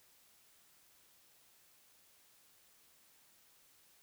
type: silence
effects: white hiss -67 dBFS RMS until 4.02 s